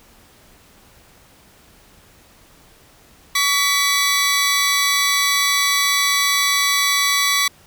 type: tone pair together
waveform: 15% pulse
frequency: 1134.7 / 1975.5 Hz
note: C#6 / B6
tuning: +40 / 0 cents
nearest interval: minor seventh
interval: 960 cents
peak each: -12 dBFS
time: 3.35-7.48 s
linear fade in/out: 5 ms
effects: pink hiss -50 dBFS RMS until 7.66 s